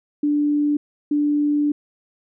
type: tone pair in turn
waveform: sine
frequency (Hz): 293.7 / 293.7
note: D4 / D4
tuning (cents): 0 / 0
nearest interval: unison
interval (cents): 0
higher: neither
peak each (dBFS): -16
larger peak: neither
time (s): 0.23-0.77 / 1.11-1.72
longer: second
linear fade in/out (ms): 5
effects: none